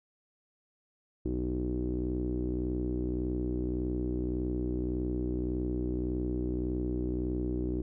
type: tone with low-pass filter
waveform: sawtooth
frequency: 61.74 Hz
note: B1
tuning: in tune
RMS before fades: -32 dBFS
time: 1.25-7.82 s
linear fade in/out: 5 ms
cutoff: 340 Hz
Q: 9.9
effects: none